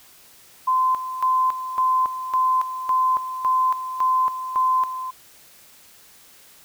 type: tone with tremolo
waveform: sine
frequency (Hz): 1030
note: C6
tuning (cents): -28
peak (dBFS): -16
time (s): 0.67-5.11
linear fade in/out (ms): 10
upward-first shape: square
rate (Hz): 1.8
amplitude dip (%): 70
effects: white hiss -50 dBFS RMS until 6.64 s

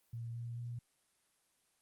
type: tone with pitch steps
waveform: sine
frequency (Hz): 116.54 / 118.1 / 119.68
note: A#2 / A#2 / A#2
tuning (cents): 0 / +23 / +46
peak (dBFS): -40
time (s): 0.13-0.79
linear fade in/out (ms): 5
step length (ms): 220
effects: white hiss -75 dBFS RMS until 1.81 s + Opus 24 kbps

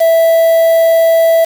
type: tone with quantisation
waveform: triangle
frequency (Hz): 659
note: E5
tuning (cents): -1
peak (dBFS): -4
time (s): 0-1.45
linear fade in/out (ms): 10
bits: 4
effects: none

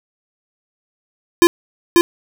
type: tone with echo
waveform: square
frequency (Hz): 343.8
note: F4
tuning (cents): -27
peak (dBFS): -6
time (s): 1.42-1.47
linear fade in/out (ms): 0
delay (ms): 540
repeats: 1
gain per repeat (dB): -2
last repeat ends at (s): 2.01
effects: none

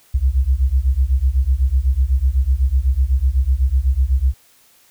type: beating tone pair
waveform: sine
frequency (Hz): 61.74 / 69.74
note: B1 / C#2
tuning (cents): 0 / +11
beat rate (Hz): 8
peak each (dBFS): -16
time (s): 0.14-4.34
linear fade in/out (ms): 10
effects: white hiss -53 dBFS RMS until 4.9 s

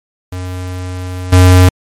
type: tone with level steps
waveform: square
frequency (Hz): 91.2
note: F#2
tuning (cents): -24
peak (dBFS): -20 / -3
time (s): 0.32-1.69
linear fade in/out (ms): 5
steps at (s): 1.32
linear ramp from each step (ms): 10
effects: MP3 64 kbps

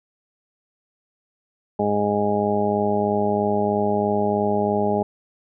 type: harmonic tone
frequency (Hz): 103.1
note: G#2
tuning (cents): -12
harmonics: 1 / 2 / 3 / 4 / 5 / 6 / 7 / 8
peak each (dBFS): -32 / -24 / -32 / -23 / -34 / -25 / -33 / -25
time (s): 1.79-5.03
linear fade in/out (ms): 5
effects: none

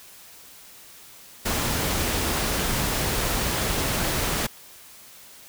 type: noise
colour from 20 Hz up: pink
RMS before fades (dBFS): -25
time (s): 1.45-4.47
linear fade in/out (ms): 10
effects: white hiss -47 dBFS RMS until 5.48 s

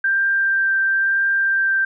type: tone with vibrato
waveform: sine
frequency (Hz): 1578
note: G6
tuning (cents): +11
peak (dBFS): -15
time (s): 0.04-1.85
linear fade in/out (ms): 5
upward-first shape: triangle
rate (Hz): 1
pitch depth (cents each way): 11
effects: none

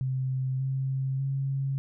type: tone with pitch steps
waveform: sine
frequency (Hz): 130.81 / 133.48 / 136.21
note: C3 / C3 / C#3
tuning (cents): 0 / +35 / -30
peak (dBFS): -26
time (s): 0.01-1.78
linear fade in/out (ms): 0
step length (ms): 590
effects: none

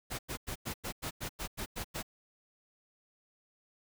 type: noise bursts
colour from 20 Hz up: pink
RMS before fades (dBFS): -38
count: 11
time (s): 0.1-2.029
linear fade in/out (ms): 20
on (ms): 89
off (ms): 95
effects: none

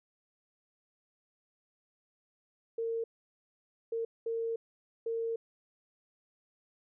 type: tone bursts at uneven times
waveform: sine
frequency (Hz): 457.2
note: A#4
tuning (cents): -34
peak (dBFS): -31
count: 4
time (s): 2.78-3.04 / 3.92-4.05 / 4.26-4.56 / 5.06-5.36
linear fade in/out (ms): 5
effects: none

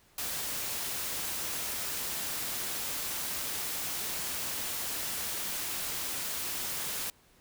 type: noise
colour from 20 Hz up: white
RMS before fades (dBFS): -35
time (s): 0.18-7.1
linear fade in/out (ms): 2
effects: pink hiss -63 dBFS RMS until 7.4 s

